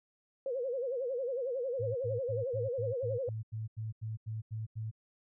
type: tone with vibrato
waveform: sine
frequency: 509 Hz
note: C5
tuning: 48 cents flat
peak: -32 dBFS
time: 0.46-3.29 s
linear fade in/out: 2 ms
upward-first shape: sine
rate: 11 Hz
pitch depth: 140 cents each way
type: tone bursts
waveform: sine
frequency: 110 Hz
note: A2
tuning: in tune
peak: -35 dBFS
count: 13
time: 1.79-4.914 s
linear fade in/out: 20 ms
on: 160 ms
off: 87 ms
effects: none